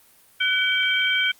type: tone cluster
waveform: sine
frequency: 1494 / 2292 / 3155 Hz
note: F#6 / D7 / G7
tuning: +16 / -43 / +10 cents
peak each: -23 dBFS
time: 0.4-1.32 s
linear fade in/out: 10 ms
effects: white hiss -55 dBFS RMS until 1.39 s + Opus 32 kbps